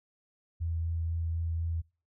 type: tone with vibrato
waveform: sine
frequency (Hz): 82.8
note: E2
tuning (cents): +8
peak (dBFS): -29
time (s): 0.6-1.82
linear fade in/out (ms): 20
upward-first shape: triangle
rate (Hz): 4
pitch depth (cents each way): 14
effects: noise-tail reverb RT60 0.4 s tail -26 dB re dry